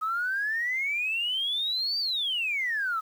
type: exponential two-way sweep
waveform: sine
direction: up then down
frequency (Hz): 1261 to 4700 to 1261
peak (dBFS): -25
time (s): 0.01-3.01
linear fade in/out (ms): 20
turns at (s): 1.99
effects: tanh soft clip ceiling -21 dBFS + 9-bit